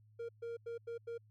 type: tone bursts at uneven times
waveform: triangle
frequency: 466.2 Hz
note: A#4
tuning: in tune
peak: -38 dBFS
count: 5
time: 0.19-0.29 / 0.42-0.57 / 0.66-0.78 / 0.87-0.98 / 1.07-1.18 s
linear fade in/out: 10 ms
effects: added 107 Hz sine -62 dBFS peak until 1.3 s